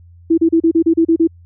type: tone bursts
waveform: sine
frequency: 329.2 Hz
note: E4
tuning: 2 cents flat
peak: -8 dBFS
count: 9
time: 0.3-1.274 s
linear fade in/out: 10 ms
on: 78 ms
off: 34 ms
effects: added 86 Hz sine -40 dBFS peak until 1.45 s